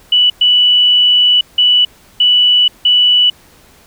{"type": "tone bursts at uneven times", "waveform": "sine", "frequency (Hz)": 2960, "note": "F#7", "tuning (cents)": 0, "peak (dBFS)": -6, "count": 5, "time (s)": [[0.12, 0.3], [0.41, 1.41], [1.58, 1.85], [2.2, 2.68], [2.85, 3.3]], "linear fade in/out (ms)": 5, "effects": ["pink hiss -45 dBFS RMS until 3.86 s"]}